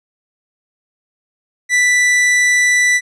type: tone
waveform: 45% pulse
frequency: 1975.5 Hz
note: B6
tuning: in tune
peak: -10 dBFS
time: 1.69-3.01 s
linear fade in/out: 50 ms
effects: resampled to 22050 Hz